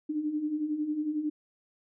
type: beating tone pair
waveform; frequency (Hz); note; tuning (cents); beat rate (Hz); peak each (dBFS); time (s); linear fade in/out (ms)
sine; 293.7 / 304.7; D4 / D#4; 0 / -36; 11; -36 / -29; 0.09-1.3; 10
effects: none